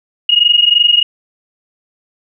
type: tone pair together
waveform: sine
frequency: 2862 / 2885 Hz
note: F7 / F#7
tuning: +42 / -44 cents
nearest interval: unison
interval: 14 cents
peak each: -10 dBFS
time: 0.29-1.03 s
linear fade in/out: 5 ms
effects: none